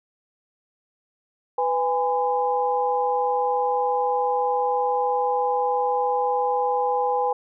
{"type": "tone cluster", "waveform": "sine", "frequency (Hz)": [497.8, 821, 1013], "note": ["B4", "G#5", "B5"], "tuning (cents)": [14, -20, 44], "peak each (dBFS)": [-24, -22, -29], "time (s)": [1.58, 7.33], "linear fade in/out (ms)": 5, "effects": []}